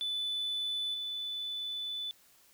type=tone with level steps; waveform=sine; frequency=3492 Hz; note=A7; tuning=14 cents flat; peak=-30 / -34 dBFS; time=0.01-2.11 s; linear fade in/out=0 ms; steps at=0.94 s; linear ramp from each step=2 ms; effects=tanh soft clip ceiling -29 dBFS + white hiss -63 dBFS RMS until 2.53 s